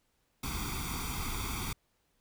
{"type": "noise with comb filter", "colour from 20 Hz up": "pink", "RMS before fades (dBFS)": -36, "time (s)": [0.43, 1.73], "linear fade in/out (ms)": 5, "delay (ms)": 0.86, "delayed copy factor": 0.95, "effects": ["pink hiss -75 dBFS RMS until 2.2 s"]}